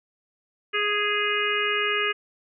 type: harmonic tone with a mistuned harmonic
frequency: 415.3 Hz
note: G#4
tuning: in tune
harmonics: 1 / 3 / 4 / 5 / 6 / 7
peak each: -29 / -29 / -29 / -29 / -29 / -29 dBFS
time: 0.73-2.13 s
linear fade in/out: 20 ms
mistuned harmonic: 7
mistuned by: -18 cents
effects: none